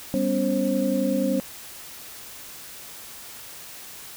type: tone cluster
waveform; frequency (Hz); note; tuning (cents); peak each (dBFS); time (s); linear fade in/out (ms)
sine; 197.4 / 250 / 280.6 / 533; G3 / B3 / C#4 / C5; +12 / +21 / +21 / +32; -26; 0.14-1.4; 0
effects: white hiss -41 dBFS RMS until 4.16 s